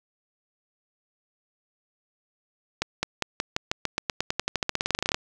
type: accelerating click train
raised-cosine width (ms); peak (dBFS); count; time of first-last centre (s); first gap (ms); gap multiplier
0.2; -7; 27; 2.82-5.145; 210; 0.92
effects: none